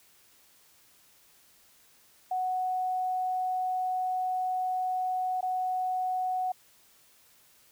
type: tone with dropouts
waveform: sine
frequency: 740 Hz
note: F#5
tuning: in tune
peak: -27 dBFS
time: 2.31-6.52 s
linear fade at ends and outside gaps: 5 ms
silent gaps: 5.409-5.427 s
effects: white hiss -61 dBFS RMS until 7.71 s